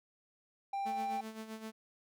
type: tone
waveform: triangle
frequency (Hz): 791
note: G5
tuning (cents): +15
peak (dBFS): -32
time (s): 0.73-1.21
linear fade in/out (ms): 5
type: tone with tremolo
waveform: sawtooth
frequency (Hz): 220.2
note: A3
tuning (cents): +2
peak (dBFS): -37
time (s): 0.85-1.72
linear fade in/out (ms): 20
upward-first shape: sine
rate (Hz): 7.7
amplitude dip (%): 65
effects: none